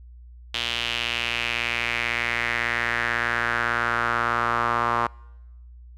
sawtooth tone with band-pass filter sweep, 118.1 Hz, A#2, 23 cents sharp, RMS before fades -25 dBFS, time 0.54-5.07 s, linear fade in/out 5 ms, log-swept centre 3200 to 1100 Hz, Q 3.5, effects noise-tail reverb RT60 1.0 s tail -26 dB re dry + added 60 Hz sine -42 dBFS peak until 5.97 s

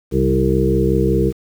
harmonic tone with a mistuned harmonic, 65.41 Hz, C2, in tune, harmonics 1 / 2 / 3 / 5 / 6 / 7, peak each -20 / -20 / -20 / -20 / -20 / -20 dBFS, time 0.11-1.33 s, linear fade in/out 50 ms, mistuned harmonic 2, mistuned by +31 cents, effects 7-bit

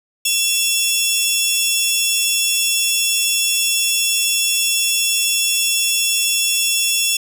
15% pulse tone pair together, 2697 / 3396 Hz, E7 / G#7, +39 / +38 cents, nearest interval major third, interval 399 cents, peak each -11 dBFS, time 0.25-7.17 s, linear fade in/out 5 ms, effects none

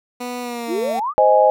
15% pulse tone with pitch glide, 245.9 to 226.8 Hz, B3 to A#3, -7 to -47 cents, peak -19 dBFS, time 0.2-1 s, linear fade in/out 10 ms, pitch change -140 cents, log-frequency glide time 0.41-0.79 s
sine exponential sweep, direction up, 293.7 to 1284 Hz, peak -19 dBFS, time 0.67-1.14 s, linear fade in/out 50 ms
sine chord, Ab major, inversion first, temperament just, 519.1 / 623 / 830.6 Hz, C5 / Eb5 / Ab5, -14 / +2 / 0 cents, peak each -15 / -14 / -14 dBFS, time 1.18-1.5 s, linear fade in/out 0 ms
effects none

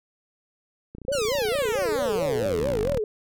click train, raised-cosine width 3 ms, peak -26 dBFS, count 54, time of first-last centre 0.95-2.729 s, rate 29.8 Hz
sine tone with vibrato, 493.9 Hz, B4, in tune, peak -23 dBFS, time 1.08-3.04 s, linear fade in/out 2 ms, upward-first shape sine, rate 4.5 Hz, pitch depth 280 cents each way
10% pulse exponential sweep, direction down, 1525 to 34.19 Hz, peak -20 dBFS, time 1.12-3 s, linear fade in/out 10 ms
effects none

